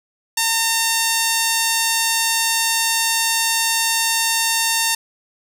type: tone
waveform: 5% pulse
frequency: 910 Hz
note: A#5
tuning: 42 cents flat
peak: -4 dBFS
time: 0.37-4.95 s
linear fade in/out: 5 ms
effects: 7-bit